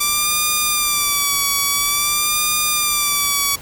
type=tone with vibrato; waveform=5% pulse; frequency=1170 Hz; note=D6; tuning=7 cents flat; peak=-4 dBFS; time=0-3.56 s; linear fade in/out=10 ms; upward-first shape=sine; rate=0.49 Hz; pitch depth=58 cents each way; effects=pink hiss -38 dBFS RMS until 3.61 s